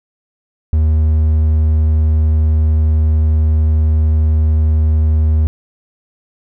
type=tone; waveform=triangle; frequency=77.78 Hz; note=D#2; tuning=in tune; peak=-7 dBFS; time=0.73-5.47 s; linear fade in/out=0 ms; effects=none